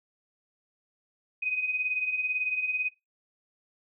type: beating tone pair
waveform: sine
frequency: 2489 / 2507 Hz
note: D#7 / D#7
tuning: 0 / +12 cents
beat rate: 18 Hz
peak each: -34 / -28 dBFS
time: 1.42-2.89 s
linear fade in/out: 10 ms
effects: noise-tail reverb RT60 0.2 s tail -19 dB re dry